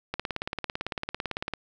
click train, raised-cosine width 0.3 ms, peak -14 dBFS, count 26, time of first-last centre 0.14-1.537 s, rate 17.9 Hz, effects none

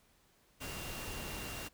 sine tone in noise, 2773 Hz, F7, 13 cents flat, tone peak -49 dBFS, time 0.6-1.69 s, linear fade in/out 20 ms, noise pink, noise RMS -43 dBFS, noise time 0.6-1.69 s, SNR -9 dB, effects pink hiss -69 dBFS RMS until 1.73 s

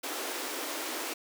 pink high-pass noise, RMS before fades -36 dBFS, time 0.03-1.14 s, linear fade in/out 10 ms, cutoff 260 Hz, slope 96 dB/octave, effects none

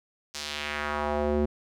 square tone with band-pass filter sweep, 74.1 Hz, D2, 16 cents sharp, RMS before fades -29 dBFS, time 0.34-1.46 s, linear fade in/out 10 ms, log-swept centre 5700 to 310 Hz, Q 1.5, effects none

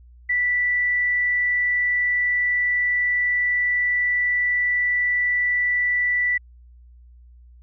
sine tone, 1968 Hz, B6, 7 cents flat, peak -18 dBFS, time 0.29-6.38 s, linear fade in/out 10 ms, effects added 60 Hz sine -45 dBFS peak until 7.62 s

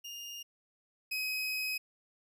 30% pulse tone pair in turn, 2828 / 2531 Hz, F7 / D#7, +21 / +29 cents, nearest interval major second, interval 192 cents, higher first, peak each -39 / -30 dBFS, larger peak second, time 0.04-0.43 / 1.11-1.78 s, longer second, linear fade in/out 10 ms, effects none

